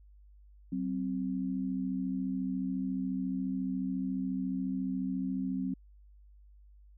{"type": "tone pair together", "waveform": "sine", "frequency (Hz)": [188.3, 262.5], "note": ["F#3", "C4"], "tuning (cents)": [31, 6], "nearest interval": "tritone", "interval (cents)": 575, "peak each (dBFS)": [-34, -33], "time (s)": [0.72, 5.74], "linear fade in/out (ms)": 5, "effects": ["added 50 Hz sine -54 dBFS peak until 6.97 s"]}